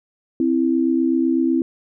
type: tone pair together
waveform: sine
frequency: 261.6 / 329.6 Hz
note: C4 / E4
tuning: 0 / 0 cents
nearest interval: major third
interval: 400 cents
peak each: -18 dBFS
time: 0.4-1.62 s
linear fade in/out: 2 ms
effects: none